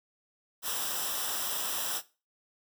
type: noise with comb filter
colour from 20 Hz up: white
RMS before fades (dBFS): -33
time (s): 0.62-2.02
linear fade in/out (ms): 50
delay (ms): 0.45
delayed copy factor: -0.7
effects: noise-tail reverb RT60 0.3 s tail -17 dB re dry